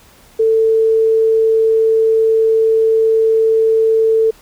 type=tone; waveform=sine; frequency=445.3 Hz; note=A4; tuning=21 cents sharp; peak=-9 dBFS; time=0.39-4.31 s; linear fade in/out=10 ms; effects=pink hiss -46 dBFS RMS until 4.41 s